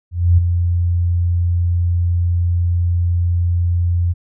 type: tone with ADSR envelope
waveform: sine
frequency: 87 Hz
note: F2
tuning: 6 cents flat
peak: -6 dBFS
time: 0.11-4.14 s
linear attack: 270 ms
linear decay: 8 ms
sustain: -7 dB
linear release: 27 ms
effects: none